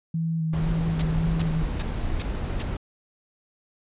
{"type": "tone with vibrato", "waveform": "sine", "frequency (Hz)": 161.7, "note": "E3", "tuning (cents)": -33, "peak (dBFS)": -23, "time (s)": [0.14, 1.63], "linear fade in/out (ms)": 5, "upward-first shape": "square", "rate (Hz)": 1.9, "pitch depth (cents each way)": 19}
{"type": "noise", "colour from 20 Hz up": "brown", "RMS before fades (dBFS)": -28, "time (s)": [0.53, 2.77], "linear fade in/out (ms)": 5}
{"type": "noise bursts", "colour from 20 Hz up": "white", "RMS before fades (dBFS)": -31, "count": 5, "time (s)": [0.99, 2.625], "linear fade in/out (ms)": 5, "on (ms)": 31, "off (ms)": 370}
{"effects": ["resampled to 8000 Hz"]}